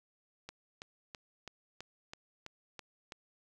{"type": "click train", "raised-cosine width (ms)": 0.2, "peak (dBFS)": -27, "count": 9, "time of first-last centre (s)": [0.49, 3.122], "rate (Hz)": 3.04, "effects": ["10-bit"]}